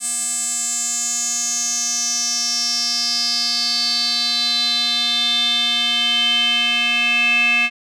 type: tone with band-pass filter sweep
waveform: square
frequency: 238.1 Hz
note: A#3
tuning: 37 cents sharp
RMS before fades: -19 dBFS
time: 0-7.7 s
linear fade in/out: 50 ms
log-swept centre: 8300 to 2500 Hz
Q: 8.1
effects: none